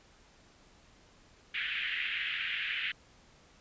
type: band-pass noise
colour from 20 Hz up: white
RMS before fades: -35 dBFS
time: 1.54-2.92 s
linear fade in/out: 5 ms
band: 1600 to 3100 Hz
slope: 48 dB/octave
effects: pink hiss -61 dBFS RMS until 3.6 s + resampled to 16000 Hz